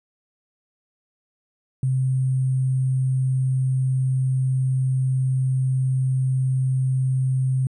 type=tone with sample-and-hold; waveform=sine; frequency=130.81 Hz; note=C3; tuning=in tune; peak=-18 dBFS; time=1.83-7.67 s; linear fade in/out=2 ms; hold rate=8820 Hz; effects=resampled to 32000 Hz